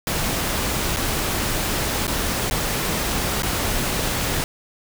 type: noise with dropouts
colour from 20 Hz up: pink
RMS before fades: -23 dBFS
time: 0.07-4.44 s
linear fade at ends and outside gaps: 1 ms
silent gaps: 0.963-0.969 / 2.069-2.078 / 2.499-2.51 / 3.422-3.432 s
effects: none